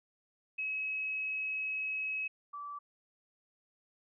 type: tone pair in turn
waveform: sine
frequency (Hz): 2562 / 1158.5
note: E7 / D6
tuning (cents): -50 / -24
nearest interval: octave + major second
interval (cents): 1374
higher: first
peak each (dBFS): -33 / -40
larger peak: first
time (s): 0.58-2.28 / 2.53-2.79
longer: first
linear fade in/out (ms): 10
effects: none

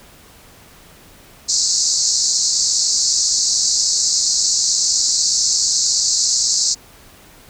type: band-pass noise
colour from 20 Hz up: white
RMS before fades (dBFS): -17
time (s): 1.48-6.75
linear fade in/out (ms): 20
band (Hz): 4200 to 7600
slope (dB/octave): 96
effects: pink hiss -45 dBFS RMS until 7.49 s

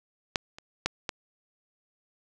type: clicks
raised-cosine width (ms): 0.2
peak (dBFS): -7 / -26 / -8 / -13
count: 4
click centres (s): 0.358 / 0.585 / 0.86 / 1.092
effects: none

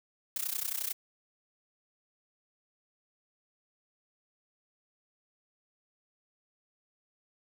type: noise with amplitude modulation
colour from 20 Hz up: blue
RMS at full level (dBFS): -31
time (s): 0.36-0.93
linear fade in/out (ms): 2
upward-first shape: sine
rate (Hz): 31.3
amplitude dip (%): 90
effects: none

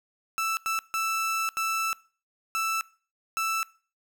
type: tone bursts at uneven times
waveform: 30% pulse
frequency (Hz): 1322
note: E6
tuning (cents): +5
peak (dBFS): -23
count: 6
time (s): 0.38-0.57 / 0.66-0.79 / 0.94-1.49 / 1.57-1.93 / 2.55-2.81 / 3.37-3.63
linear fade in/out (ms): 0
effects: noise-tail reverb RT60 0.4 s tail -22 dB re dry

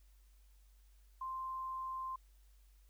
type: tone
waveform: sine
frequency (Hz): 1046.5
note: C6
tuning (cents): 0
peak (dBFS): -39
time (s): 1.21-2.16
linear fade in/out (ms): 5
effects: added 49 Hz sine -61 dBFS peak until 2.89 s + white hiss -75 dBFS RMS until 2.89 s

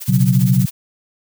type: noise with tremolo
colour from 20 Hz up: blue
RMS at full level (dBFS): -26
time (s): 0-0.71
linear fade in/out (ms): 20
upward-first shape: triangle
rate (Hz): 15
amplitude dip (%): 85
type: chord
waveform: sine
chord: B suspended second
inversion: none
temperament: equal with one note detuned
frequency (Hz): 123.47 / 137.24 / 185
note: B2 / C#3 / F#3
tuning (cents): 0 / -17 / 0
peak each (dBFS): -15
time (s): 0.08-0.66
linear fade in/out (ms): 10
effects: none

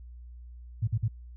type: tone bursts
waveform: sine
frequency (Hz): 110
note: A2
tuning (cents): 0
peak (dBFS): -23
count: 3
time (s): 0.82-1.082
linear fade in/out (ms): 10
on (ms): 56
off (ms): 47
effects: added 60 Hz sine -43 dBFS peak until 1.36 s

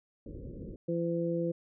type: low-pass noise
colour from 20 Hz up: pink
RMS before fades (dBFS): -43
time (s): 0.26-0.76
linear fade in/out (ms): 2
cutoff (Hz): 540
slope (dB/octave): 96
type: harmonic tone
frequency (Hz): 169.3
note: E3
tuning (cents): +46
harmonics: 1 / 2 / 3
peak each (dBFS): -33 / -33 / -33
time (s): 0.88-1.52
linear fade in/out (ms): 10
effects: none

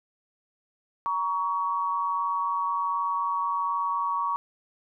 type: tone pair together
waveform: sine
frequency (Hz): 942.7 / 1124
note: A#5 / C#6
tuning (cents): +19 / +24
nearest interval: minor third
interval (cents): 305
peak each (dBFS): -29 / -26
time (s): 1.06-4.36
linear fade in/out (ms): 0
effects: none

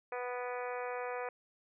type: harmonic tone with a mistuned harmonic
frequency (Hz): 246.9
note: B3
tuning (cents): 0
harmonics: 2 / 3 / 4 / 5 / 6 / 7 / 8 / 9 / 10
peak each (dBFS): -39 / -43 / -45 / -47 / -49 / -50 / -51 / -52 / -53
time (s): 0.12-1.29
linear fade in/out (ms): 2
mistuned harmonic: 9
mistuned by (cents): +32
effects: none

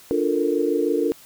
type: chord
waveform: sine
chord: Bb major seventh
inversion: first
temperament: equal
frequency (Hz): 293.7 / 349.2 / 440 / 466.2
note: D4 / F4 / A4 / Bb4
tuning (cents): 0 / 0 / 0 / 0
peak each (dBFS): -24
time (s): 0.11-1.12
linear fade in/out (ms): 0
effects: white hiss -48 dBFS RMS until 1.25 s

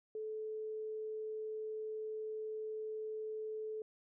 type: tone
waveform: sine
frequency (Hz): 434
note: A4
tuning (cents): -24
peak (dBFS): -39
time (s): 0.15-3.82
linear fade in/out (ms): 2
effects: none

